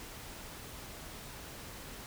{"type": "silence", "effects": ["pink hiss -47 dBFS RMS until 2.06 s"]}